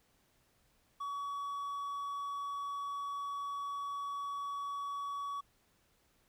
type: tone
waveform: triangle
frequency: 1131 Hz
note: C#6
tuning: 34 cents sharp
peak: -35 dBFS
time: 1-5.41 s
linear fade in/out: 10 ms
effects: pink hiss -72 dBFS RMS until 6.28 s